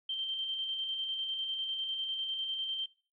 sine tone with tremolo, 3136 Hz, G7, in tune, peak -32 dBFS, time 0.09-2.86 s, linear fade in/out 5 ms, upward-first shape square, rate 10 Hz, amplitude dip 30%, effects noise-tail reverb RT60 0.4 s tail -21 dB re dry

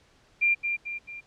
sine tone with echo, 2385 Hz, D7, 26 cents sharp, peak -19 dBFS, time 0.41-0.55 s, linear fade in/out 20 ms, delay 220 ms, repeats 3, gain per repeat -6 dB, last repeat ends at 1.21 s, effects pink hiss -61 dBFS RMS until 1.26 s + low-pass 6000 Hz 12 dB/octave

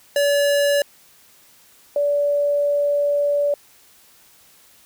square / sine tone pair in turn, 572 / 577.3 Hz, D5 / D5, -46 / -30 cents, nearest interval unison, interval 16 cents, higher second, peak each -16 dBFS, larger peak neither, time 0.16-0.82 / 1.96-3.54 s, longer second, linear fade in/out 2 ms, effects white hiss -52 dBFS RMS until 4.85 s

